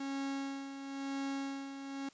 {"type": "tone with tremolo", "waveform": "45% pulse", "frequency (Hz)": 274.3, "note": "C#4", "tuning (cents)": -18, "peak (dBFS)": -35, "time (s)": [0, 2.09], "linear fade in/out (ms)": 5, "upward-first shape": "sine", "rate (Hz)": 0.99, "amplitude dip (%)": 60, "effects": ["white hiss -63 dBFS RMS until 2.13 s", "resampled to 16000 Hz"]}